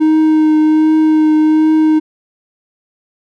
triangle tone with vibrato, 311.1 Hz, D#4, in tune, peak -5 dBFS, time 0-2 s, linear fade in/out 20 ms, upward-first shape triangle, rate 1.3 Hz, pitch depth 16 cents each way, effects none

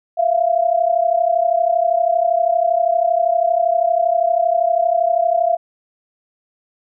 sine tone pair together, 665.9 / 698.5 Hz, E5 / F5, +17 / 0 cents, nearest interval minor second, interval 83 cents, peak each -16 dBFS, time 0.17-5.57 s, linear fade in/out 20 ms, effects none

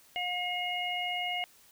harmonic tone, 717 Hz, F5, 45 cents sharp, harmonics 1 / 3 / 4, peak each -35 / -35 / -35 dBFS, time 0.16-1.44 s, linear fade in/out 0 ms, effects white hiss -60 dBFS RMS until 1.71 s

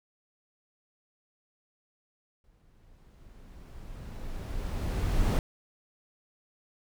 brown noise with exponential growth, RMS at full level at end -23 dBFS, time 2.44-5.39 s, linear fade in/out 1 ms, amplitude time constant 640 ms, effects none

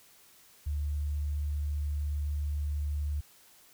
sine tone, 73.42 Hz, D2, in tune, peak -29 dBFS, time 0.66-3.21 s, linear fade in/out 10 ms, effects white hiss -59 dBFS RMS until 3.73 s

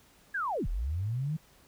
sine linear two-way sweep, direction down then up, 1700 to 31.77 to 162.1 Hz, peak -29 dBFS, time 0.34-1.37 s, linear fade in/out 10 ms, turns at 0.67 s, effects pink hiss -61 dBFS RMS until 1.67 s

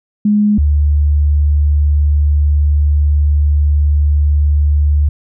sine tone pair in turn, 208.6 / 73.47 Hz, G#3 / D2, +8 / +1 cents, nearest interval octave + tritone, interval 1807 cents, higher first, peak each -8 dBFS, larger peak neither, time 0.25-0.58 / 0.58-5.09 s, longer second, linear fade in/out 5 ms, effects none

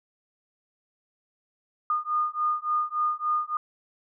sine beating tone pair, 1220 / 1223.5 Hz, D#6 / D#6, -34 / -29 cents, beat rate 3.5 Hz, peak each -27 dBFS, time 1.9-3.57 s, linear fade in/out 2 ms, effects none

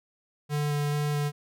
square tone with vibrato, 146.83 Hz, D3, in tune, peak -26 dBFS, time 0.49-1.32 s, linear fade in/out 50 ms, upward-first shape square, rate 2.3 Hz, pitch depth 8 cents each way, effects none

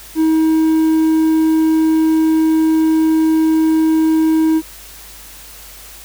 triangle tone, 318.1 Hz, D#4, 38 cents sharp, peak -8 dBFS, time 0.15-4.62 s, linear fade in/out 50 ms, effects added 50 Hz sine -42 dBFS peak until 6.04 s + white hiss -37 dBFS RMS until 6.04 s

